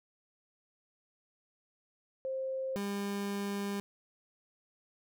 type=tone pair in turn; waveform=sine / 30% pulse; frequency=528 / 200.9 Hz; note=C5 / G3; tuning=+16 / +43 cents; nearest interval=octave + perfect fourth; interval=1673 cents; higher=first; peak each=-33 / -31 dBFS; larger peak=second; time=2.25-2.76 / 2.76-3.8 s; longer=second; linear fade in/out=0 ms; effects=none